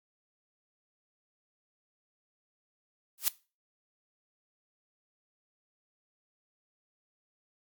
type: noise with exponential growth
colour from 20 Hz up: blue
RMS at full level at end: -22 dBFS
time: 3.18-3.28 s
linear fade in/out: 0 ms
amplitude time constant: 21 ms
effects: noise-tail reverb RT60 0.3 s tail -19 dB re dry + MP3 96 kbps